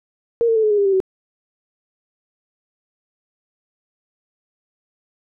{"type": "tone with pitch steps", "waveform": "sine", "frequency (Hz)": [467, 453.2, 439.8, 426.8, 414.1, 401.9, 390, 378.4], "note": ["A#4", "A#4", "A4", "G#4", "G#4", "G4", "G4", "F#4"], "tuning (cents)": [3, -49, -1, 47, -5, 43, -9, 39], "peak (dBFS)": -13, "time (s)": [0.41, 1.002], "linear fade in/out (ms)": 0, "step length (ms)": 74, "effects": []}